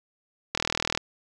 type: click train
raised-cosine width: 0.2 ms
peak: -7 dBFS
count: 18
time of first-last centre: 0.55-0.975 s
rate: 40 Hz
effects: none